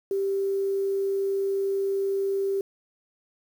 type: tone with quantisation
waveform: sine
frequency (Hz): 392.2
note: G4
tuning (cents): +1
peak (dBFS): -23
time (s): 0.11-2.61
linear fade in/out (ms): 2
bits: 8
effects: none